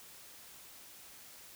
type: silence
effects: white hiss -54 dBFS RMS until 1.55 s